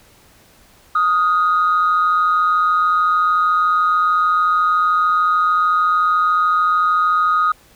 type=tone pair together; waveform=sine; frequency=1244.5 / 1418.1 Hz; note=D#6 / F6; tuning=0 / +26 cents; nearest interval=major second; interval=226 cents; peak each=-12 / -21 dBFS; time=0.95-7.52 s; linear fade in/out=5 ms; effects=tanh soft clip ceiling -8 dBFS + pink hiss -50 dBFS RMS until 7.75 s